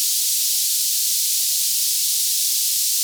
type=band-pass noise; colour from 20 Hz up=pink; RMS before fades=-20 dBFS; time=0-3.03 s; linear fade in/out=0 ms; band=4300 to 16000 Hz; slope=24 dB/octave; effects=none